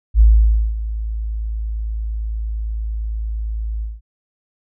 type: tone with ADSR envelope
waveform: sine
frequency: 54.4 Hz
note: A1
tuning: 19 cents flat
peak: -5 dBFS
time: 0.14-4.01 s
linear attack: 62 ms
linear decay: 540 ms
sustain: -15 dB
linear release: 190 ms
effects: none